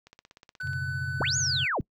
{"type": "click train", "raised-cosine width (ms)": 0.2, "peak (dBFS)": -32, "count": 12, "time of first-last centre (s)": [0.07, 0.733], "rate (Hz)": 16.6}
{"type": "tone", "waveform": "triangle", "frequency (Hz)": 1500, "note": "F#6", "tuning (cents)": 23, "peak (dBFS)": -30, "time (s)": [0.6, 1.68], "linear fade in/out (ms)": 5}
{"type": "chord", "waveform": "sine", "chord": "F# suspended fourth", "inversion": "none", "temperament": "equal", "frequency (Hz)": [92.5, 123.47, 138.59], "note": ["F#2", "B2", "C#3"], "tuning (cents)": [0, 0, 0], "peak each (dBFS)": [-36, -37, -34], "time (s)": [0.63, 1.66], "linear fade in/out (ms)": 20}
{"type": "linear two-way sweep", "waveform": "sine", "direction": "up then down", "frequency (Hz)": [35.62, 6930, 35.62], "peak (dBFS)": -25, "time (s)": [1.2, 1.81], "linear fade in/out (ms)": 0, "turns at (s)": 1.37}
{"effects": ["noise-tail reverb RT60 0.1 s tail -25 dB re dry"]}